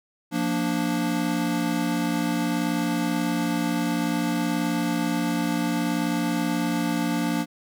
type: chord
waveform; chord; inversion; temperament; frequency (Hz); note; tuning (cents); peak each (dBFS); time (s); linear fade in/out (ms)
square; Bb major; second; equal; 174.61 / 233.1 / 293.7; F3 / Bb3 / D4; 0 / 0 / 0; -29 / -28 / -27; 0.31-7.46; 50
effects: none